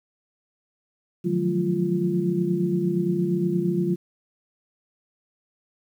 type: tone cluster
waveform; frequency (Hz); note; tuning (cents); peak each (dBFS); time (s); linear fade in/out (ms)
sine; 151.6 / 173.6 / 182.2 / 214.5 / 347.2; D#3 / F3 / F#3 / A3 / F4; -45 / -10 / -26 / -44 / -10; -30 / -30 / -24 / -32 / -25; 1.24-3.96; 20
effects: 9-bit